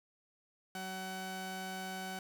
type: tone pair together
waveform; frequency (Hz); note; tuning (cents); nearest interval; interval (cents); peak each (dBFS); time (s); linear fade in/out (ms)
sawtooth; 188.25 / 753; F#3 / F#5; +30 / +30; 2 octaves; 2400; -40 / -37; 0.75-2.19; 2
effects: none